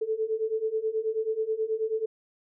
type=beating tone pair; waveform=sine; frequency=434.6 / 443.9 Hz; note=A4 / A4; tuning=-21 / +15 cents; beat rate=9.3 Hz; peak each=-30 / -28 dBFS; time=0.01-2.06 s; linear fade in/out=10 ms; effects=none